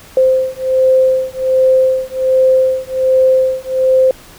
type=beating tone pair; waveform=sine; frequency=520 / 521.3 Hz; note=C5 / C5; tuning=-11 / -6 cents; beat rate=1.3 Hz; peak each=-12 dBFS; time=0.17-4.11 s; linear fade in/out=2 ms; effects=pink hiss -39 dBFS RMS until 4.38 s